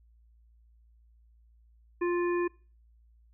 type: harmonic tone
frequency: 350 Hz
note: F4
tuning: 4 cents sharp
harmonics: 1 / 3 / 5 / 7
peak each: -26 / -36 / -40 / -43 dBFS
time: 2.01-2.48 s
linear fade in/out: 10 ms
effects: noise-tail reverb RT60 0.4 s tail -25 dB re dry + added 57 Hz sine -58 dBFS peak until 3.33 s